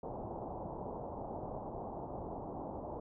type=low-pass noise; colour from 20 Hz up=white; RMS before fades=-43 dBFS; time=0.03-3 s; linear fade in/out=5 ms; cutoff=910 Hz; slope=48 dB/octave; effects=none